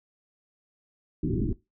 white low-pass noise, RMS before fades -27 dBFS, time 1.23-1.53 s, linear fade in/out 5 ms, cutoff 380 Hz, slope 96 dB/octave, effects noise-tail reverb RT60 0.2 s tail -17 dB re dry

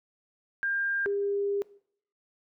sine tone pair in turn, 1600 / 402.3 Hz, G6 / G4, +35 / +45 cents, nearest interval 2 octaves, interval 2390 cents, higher first, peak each -26 dBFS, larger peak neither, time 0.63-1.06 / 1.06-1.62 s, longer second, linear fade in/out 0 ms, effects noise-tail reverb RT60 0.6 s tail -20 dB re dry

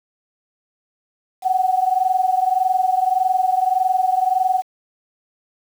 sine tone pair together, 740 / 761.7 Hz, F#5 / G5, 0 / -50 cents, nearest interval minor second, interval 50 cents, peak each -17 / -19 dBFS, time 1.42-4.63 s, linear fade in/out 50 ms, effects 7-bit

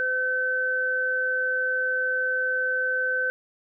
sine tone pair together, 511 / 1531.3 Hz, C5 / G6, -41 / -41 cents, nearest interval octave + perfect fifth, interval 1900 cents, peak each -30 / -23 dBFS, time 0-3.3 s, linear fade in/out 0 ms, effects none

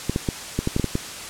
clicks, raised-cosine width 3 ms, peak -8 dBFS, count 9, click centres 0.096 / 0.161 / 0.288 / 0.59 / 0.674 / 0.764 / 0.797 / 0.843 / 0.954 s, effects white hiss -34 dBFS RMS until 1.29 s + low-pass 9000 Hz 12 dB/octave

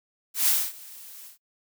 blue noise with ADSR envelope, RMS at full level -20 dBFS, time 0.34-1.38 s, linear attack 130 ms, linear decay 250 ms, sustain -24 dB, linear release 120 ms, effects noise-tail reverb RT60 0.1 s tail -26 dB re dry

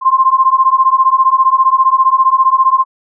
sine beating tone pair, 1046.5 / 1061.5 Hz, C6 / C6, 0 / +25 cents, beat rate 15 Hz, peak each -10 dBFS, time 0.01-2.85 s, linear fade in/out 50 ms, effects none

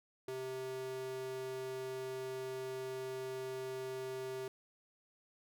square tone with high-pass filter, 130.5 Hz, C3, 4 cents flat, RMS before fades -42 dBFS, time 0.28-4.48 s, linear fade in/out 2 ms, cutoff 310 Hz, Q 7.2, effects none

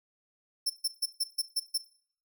sawtooth tone bursts, 5350 Hz, E8, 25 cents sharp, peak -23 dBFS, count 7, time 0.66-1.78 s, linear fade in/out 10 ms, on 40 ms, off 140 ms, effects noise-tail reverb RT60 0.5 s tail -17 dB re dry

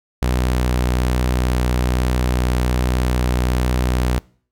sawtooth tone with vibrato, 62 Hz, B1, 7 cents sharp, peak -12 dBFS, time 0.22-4.19 s, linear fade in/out 0 ms, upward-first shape triangle, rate 1.2 Hz, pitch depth 10 cents each way, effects noise-tail reverb RT60 0.5 s tail -24 dB re dry

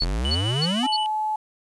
sine tone bursts, 4418 Hz, C#8, 7 cents flat, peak -21 dBFS, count 4, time 0-0.968 s, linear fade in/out 10 ms, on 47 ms, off 260 ms
square exponential sweep, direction up, 38.89 to 273.8 Hz, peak -23 dBFS, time 0.01-0.87 s, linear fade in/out 10 ms
triangle tone with tremolo, 2969 Hz, F#7, 5 cents sharp, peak -24 dBFS, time 0.25-1.06 s, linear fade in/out 0 ms, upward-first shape square, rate 9.6 Hz, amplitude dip 35%
sine tone, 860 Hz, A5, 40 cents flat, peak -22 dBFS, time 0.83-1.36 s, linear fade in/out 5 ms
effects resampled to 24000 Hz + 9-bit

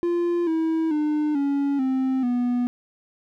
triangle tone with pitch steps, 346.1 / 322.9 / 301.3 / 281.1 / 262.3 / 244.7 Hz, F4 / E4 / D4 / C#4 / C4 / B3, -16 / -36 / +44 / +24 / +4 / -16 cents, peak -18 dBFS, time 0.03-2.67 s, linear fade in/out 0 ms, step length 440 ms, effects none

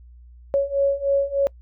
sine beating tone pair, 554.4 / 557.7 Hz, C#5 / C#5, 0 / +10 cents, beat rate 3.3 Hz, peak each -22 / -20 dBFS, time 0.54-1.47 s, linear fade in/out 0 ms, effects noise-tail reverb RT60 0.1 s tail -25 dB re dry + added 60 Hz sine -43 dBFS peak until 1.61 s

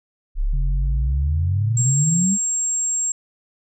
sine exponential sweep, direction up, 32 to 206.5 Hz, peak -17 dBFS, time 0.35-2.38 s, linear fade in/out 50 ms
sine tone with vibrato, 138.59 Hz, C#3, in tune, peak -27 dBFS, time 0.53-2.25 s, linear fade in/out 5 ms, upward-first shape sine, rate 1.7 Hz, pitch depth 8 cents each way
sine tone, 7530 Hz, A#8, 16 cents sharp, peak -19 dBFS, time 1.77-3.12 s, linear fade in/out 2 ms
effects none

